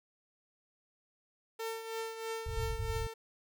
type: tone with tremolo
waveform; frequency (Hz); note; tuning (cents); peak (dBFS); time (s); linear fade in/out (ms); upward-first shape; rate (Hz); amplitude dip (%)
sawtooth; 449.9; A4; +39; -31; 1.59-3.14; 10; triangle; 3.1; 65
type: low-pass noise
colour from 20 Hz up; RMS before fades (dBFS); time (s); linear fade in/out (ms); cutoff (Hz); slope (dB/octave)
white; -37; 2.46-3.07; 2; 110; 48
effects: none